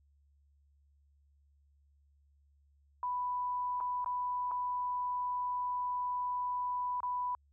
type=tone with dropouts; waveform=sine; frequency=990 Hz; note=B5; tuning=4 cents sharp; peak=-32 dBFS; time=3.03-7.35 s; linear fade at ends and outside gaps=1 ms; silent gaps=3.803-3.809 / 4.045-4.06 / 4.512-4.516 / 7.004-7.031 s; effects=added 71 Hz sine -65 dBFS peak until 7.52 s